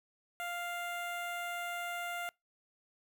15% pulse tone with notch filter, 698.5 Hz, F5, in tune, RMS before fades -39 dBFS, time 0.4-2.29 s, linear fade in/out 0 ms, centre 5300 Hz, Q 0.99, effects noise-tail reverb RT60 0.2 s tail -26 dB re dry

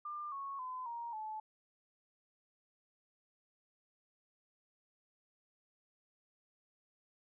sine tone with pitch steps, 1196 / 1103.1 / 1017.4 / 938.4 / 865.5 Hz, D6 / C#6 / C6 / A#5 / A5, +31 / -9 / -49 / +11 / -29 cents, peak -40 dBFS, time 0.05-1.4 s, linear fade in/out 5 ms, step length 270 ms, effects none

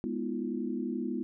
sine chord, F half-diminished seventh, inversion first, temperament equal with one note detuned, 207.7 / 246.9 / 317.7 / 349.2 Hz, Ab3 / Cb4 / Eb4 / F4, 0 / 0 / +36 / 0 cents, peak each -37 / -34 / -38 / -38 dBFS, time 0.04-1.23 s, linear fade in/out 0 ms, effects none

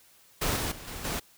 pink noise with level steps, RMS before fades -28 / -31 / -44 / -39 / -32 dBFS, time 0.41-1.2 s, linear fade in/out 10 ms, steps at 0.56 / 0.71 / 0.87 / 1.04 s, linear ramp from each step 10 ms, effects white hiss -59 dBFS RMS until 1.37 s

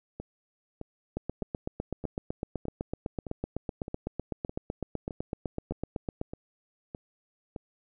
two click trains, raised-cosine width 2 ms, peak -24 / -18 dBFS, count 13 / 41, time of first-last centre 0.2-7.562 / 1.17-6.214 s, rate 1.63 / 7.93 Hz, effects none

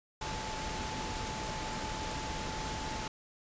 sine tone in noise, 870 Hz, A5, 20 cents flat, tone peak -41 dBFS, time 0.21-3.08 s, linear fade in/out 5 ms, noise pink, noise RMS -38 dBFS, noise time 0.21-3.08 s, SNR -6 dB, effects resampled to 16000 Hz

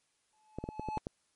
triangle tone with exponential growth, 861 Hz, A5, 38 cents flat, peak -30 dBFS, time 0.33-0.98 s, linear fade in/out 0 ms, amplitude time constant 140 ms
clicks, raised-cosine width 2 ms, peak -23 dBFS, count 7, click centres 0.586 / 0.64 / 0.689 / 0.796 / 0.887 / 0.973 / 1.069 s
effects white hiss -75 dBFS RMS until 1.35 s + MP3 48 kbps

